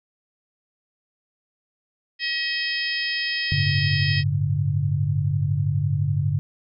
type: harmonic tone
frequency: 637 Hz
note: D#5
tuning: 41 cents sharp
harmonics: 3 / 4 / 5 / 6 / 7 / 8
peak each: -27 / -30 / -31 / -37 / -34 / -29 dBFS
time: 2.19-4.24 s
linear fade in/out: 50 ms
type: chord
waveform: sine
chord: G suspended second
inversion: none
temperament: equal with one note detuned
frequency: 98 / 110 / 143.56 Hz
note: G2 / A2 / D3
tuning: 0 / 0 / -39 cents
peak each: -24 / -27 / -22 dBFS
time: 3.52-6.39 s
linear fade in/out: 0 ms
effects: none